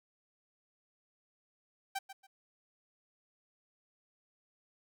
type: tone with echo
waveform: sawtooth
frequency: 779 Hz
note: G5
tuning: 11 cents flat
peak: -30 dBFS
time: 1.95-1.99 s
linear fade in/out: 10 ms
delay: 140 ms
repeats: 2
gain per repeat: -12 dB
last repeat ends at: 2.27 s
effects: none